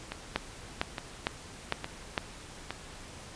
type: two click trains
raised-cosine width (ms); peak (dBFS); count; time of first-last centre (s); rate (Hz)
0.3; -11 / -18; 5 / 4; 0.36-2.178 / 0.12-2.706; 2.2 / 1.16
effects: pink hiss -47 dBFS RMS until 3.35 s + resampled to 22050 Hz